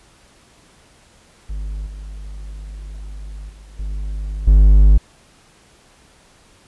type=tone with level steps; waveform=triangle; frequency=50.6 Hz; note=G#1; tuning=44 cents flat; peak=-21 / -27 / -36 / -20 / -4 dBFS; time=1.49-4.98 s; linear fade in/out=10 ms; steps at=1.86 / 3.49 / 3.79 / 4.47 s; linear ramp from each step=5 ms; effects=pink hiss -51 dBFS RMS until 6.67 s + resampled to 24000 Hz